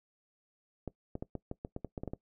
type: clicks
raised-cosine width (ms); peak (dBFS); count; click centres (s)
2; -24; 12; 0.877 / 1.154 / 1.225 / 1.353 / 1.514 / 1.649 / 1.764 / 1.847 / 1.978 / 2.035 / 2.077 / 2.135
effects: noise-tail reverb RT60 0.1 s tail -20 dB re dry